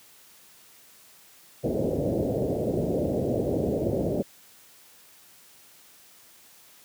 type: low-pass noise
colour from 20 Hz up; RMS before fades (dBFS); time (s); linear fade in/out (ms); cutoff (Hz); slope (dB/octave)
white; -26; 1.63-4.23; 20; 600; 48
effects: white hiss -54 dBFS RMS until 6.84 s + high-pass 80 Hz 12 dB/octave